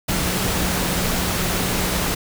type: tone in noise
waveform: sine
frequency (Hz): 181.7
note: F#3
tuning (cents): -31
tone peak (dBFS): -27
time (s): 0.08-2.15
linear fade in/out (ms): 10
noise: pink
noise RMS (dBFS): -22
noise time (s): 0.08-2.15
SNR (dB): -8
effects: none